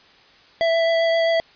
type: tone with vibrato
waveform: square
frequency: 662 Hz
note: E5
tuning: 7 cents sharp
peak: -17 dBFS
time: 0.61-1.4 s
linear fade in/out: 0 ms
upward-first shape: triangle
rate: 7.6 Hz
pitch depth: 12 cents each way
effects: white hiss -51 dBFS RMS until 1.55 s + resampled to 11025 Hz